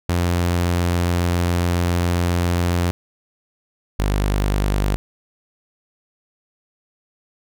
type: tone pair in turn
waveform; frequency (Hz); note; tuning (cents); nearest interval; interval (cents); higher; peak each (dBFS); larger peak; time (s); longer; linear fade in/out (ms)
sawtooth; 87.31 / 49.87; F2 / G1; 0 / +30; minor seventh; 970; first; -13; neither; 0.09-2.91 / 3.99-4.96; first; 0
effects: none